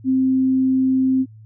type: tone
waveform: sine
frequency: 261.6 Hz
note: C4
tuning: in tune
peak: -14 dBFS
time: 0.04-1.26 s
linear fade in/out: 50 ms
effects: added 109 Hz sine -40 dBFS peak until 1.45 s